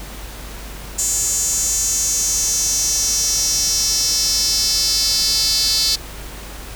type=tone with high-pass filter sweep; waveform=sawtooth; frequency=440 Hz; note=A4; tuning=in tune; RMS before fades=-18 dBFS; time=0.98-5.96 s; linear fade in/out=10 ms; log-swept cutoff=7100 to 4600 Hz; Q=5.6; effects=added 50 Hz sine -33 dBFS peak until 6.75 s + pink hiss -35 dBFS RMS until 6.75 s